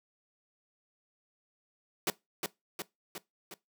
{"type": "noise with echo", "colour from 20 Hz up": "pink", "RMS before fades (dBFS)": -29, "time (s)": [2.07, 2.1], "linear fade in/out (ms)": 2, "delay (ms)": 360, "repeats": 4, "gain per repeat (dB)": -4, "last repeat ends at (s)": 3.54, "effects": ["noise-tail reverb RT60 0.2 s tail -21 dB re dry", "high-pass 200 Hz 12 dB/octave"]}